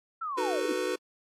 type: linear sweep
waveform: sine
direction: down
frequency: 1366 to 246.9 Hz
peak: -31 dBFS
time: 0.21-0.73 s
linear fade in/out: 10 ms
type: chord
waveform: square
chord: B dominant seventh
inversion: first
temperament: just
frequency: 308.7 / 370.4 / 444.5 / 493.9 Hz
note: D#4 / F#4 / A4 / B4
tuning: -14 / +2 / +18 / 0 cents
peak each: -38 / -33 / -37 / -33 dBFS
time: 0.37-0.96 s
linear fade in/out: 10 ms
effects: low-pass 10000 Hz 12 dB/octave + AAC 64 kbps